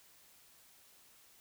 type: silence
effects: white hiss -63 dBFS RMS until 1.4 s